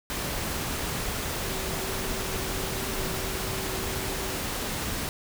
sine tone in noise, 381.6 Hz, G4, 47 cents flat, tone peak -38 dBFS, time 1.44-4.39 s, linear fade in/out 0 ms, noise pink, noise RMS -31 dBFS, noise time 0.1-5.09 s, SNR -10 dB, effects none

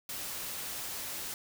white noise, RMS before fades -39 dBFS, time 0.09-1.34 s, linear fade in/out 2 ms, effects none

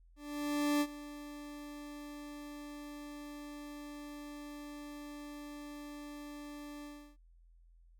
40% pulse tone with ADSR envelope, 292.8 Hz, D4, 5 cents flat, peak -27 dBFS, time 0.16-7.17 s, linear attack 650 ms, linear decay 55 ms, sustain -17 dB, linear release 330 ms, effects added 42 Hz sine -59 dBFS peak until 7.99 s

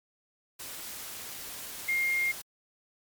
sine tone in noise, 2126 Hz, C7, 27 cents sharp, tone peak -25 dBFS, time 1.88-2.32 s, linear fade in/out 10 ms, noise white, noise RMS -41 dBFS, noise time 0.59-2.42 s, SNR +13 dB, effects MP3 96 kbps

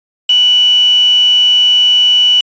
sine tone with quantisation, 2960 Hz, F#7, in tune, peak -6 dBFS, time 0.29-2.41 s, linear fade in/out 5 ms, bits 3, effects resampled to 16000 Hz

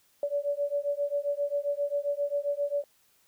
sine beating tone pair, 570 / 577.5 Hz, C#5 / D5, +48 / -29 cents, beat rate 7.5 Hz, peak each -30 dBFS, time 0.23-2.84 s, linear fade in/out 2 ms, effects white hiss -66 dBFS RMS until 3.27 s

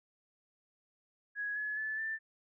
sine tone with pitch steps, 1667 / 1702 / 1737.8 / 1774.3 Hz, G#6 / G#6 / A6 / A6, +6 / +42 / -22 / +14 cents, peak -34 dBFS, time 1.35-2.19 s, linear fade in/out 50 ms, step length 210 ms, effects none

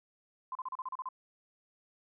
sine tone bursts, 1032 Hz, C6, 24 cents flat, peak -35 dBFS, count 9, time 0.52-1.088 s, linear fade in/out 2 ms, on 32 ms, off 35 ms, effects none

